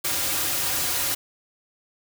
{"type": "noise with comb filter", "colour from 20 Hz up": "white", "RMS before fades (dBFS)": -25, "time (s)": [0.04, 1.15], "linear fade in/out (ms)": 10, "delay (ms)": 4.6, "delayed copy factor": -0.9, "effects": []}